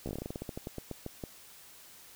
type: slowing click train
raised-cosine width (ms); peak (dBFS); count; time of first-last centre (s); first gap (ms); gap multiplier
2; -24; 19; 0.06-1.238; 14; 1.16
effects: white hiss -54 dBFS RMS until 2.15 s